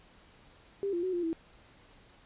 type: tone with pitch steps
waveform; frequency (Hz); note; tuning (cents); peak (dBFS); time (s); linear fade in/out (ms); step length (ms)
sine; 397 / 345.2 / 371.6 / 349.2 / 327.8; G4 / F4 / F#4 / F4 / E4; +22 / -20 / +7 / 0 / -10; -29; 0.83-1.33; 0; 100
effects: pink hiss -59 dBFS RMS until 2.25 s + resampled to 8000 Hz